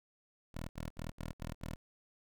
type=tone bursts; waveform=10% pulse; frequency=40.27 Hz; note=E1; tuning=40 cents flat; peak=-32 dBFS; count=6; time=0.54-1.76 s; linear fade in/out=10 ms; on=150 ms; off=64 ms; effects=none